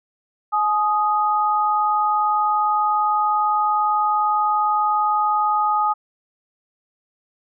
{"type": "tone pair together", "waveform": "sine", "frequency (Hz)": [847, 1244.5], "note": ["G#5", "D#6"], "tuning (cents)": [34, 0], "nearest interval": "perfect fifth", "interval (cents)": 666, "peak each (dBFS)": -19, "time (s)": [0.52, 5.94], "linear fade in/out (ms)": 20, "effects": []}